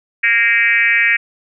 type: tone with frequency modulation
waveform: sine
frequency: 2084 Hz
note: C7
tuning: 7 cents flat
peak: -10 dBFS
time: 0.23-1.17 s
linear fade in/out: 10 ms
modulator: 226 Hz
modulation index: 1.8
effects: none